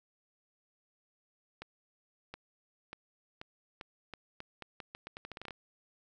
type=accelerating click train; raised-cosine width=0.3 ms; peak=-27 dBFS; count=19; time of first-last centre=1.62-5.508 s; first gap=720 ms; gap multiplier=0.82; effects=none